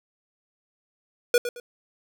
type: tone with echo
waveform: square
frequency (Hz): 483.3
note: B4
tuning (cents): -38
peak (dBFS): -16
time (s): 1.34-1.38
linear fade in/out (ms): 2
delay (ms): 110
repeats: 2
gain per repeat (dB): -11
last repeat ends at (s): 1.6
effects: none